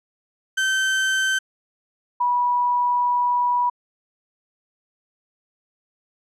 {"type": "tone pair in turn", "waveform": ["35% pulse", "sine"], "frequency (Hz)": [1546, 975.8], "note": ["G6", "B5"], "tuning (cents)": [-24, -21], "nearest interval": "minor sixth", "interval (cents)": 797, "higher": "first", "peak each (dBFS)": -17, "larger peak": "neither", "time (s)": [[0.57, 1.39], [2.2, 3.7]], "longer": "second", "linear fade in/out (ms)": 10, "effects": ["low-pass 9000 Hz 12 dB/octave"]}